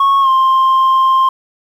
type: tone with pitch glide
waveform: sine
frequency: 1100 to 1054.6 Hz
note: C#6 to C6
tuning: -14 to +13 cents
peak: -5 dBFS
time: 0-1.29 s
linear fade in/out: 5 ms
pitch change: -73 cents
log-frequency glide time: 0.21-0.29 s
effects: tanh soft clip ceiling -7 dBFS + 7-bit